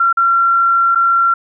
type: tone with dropouts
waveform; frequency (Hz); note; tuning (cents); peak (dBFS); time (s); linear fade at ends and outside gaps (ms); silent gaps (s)
sine; 1367; F6; -37; -9; 0-1.34; 5; 0.128-0.171 / 0.949-0.956
effects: none